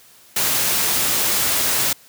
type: noise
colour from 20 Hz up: white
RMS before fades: -19 dBFS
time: 0.36-1.93 s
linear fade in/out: 5 ms
effects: white hiss -49 dBFS RMS until 2.08 s + high-pass 60 Hz 12 dB/octave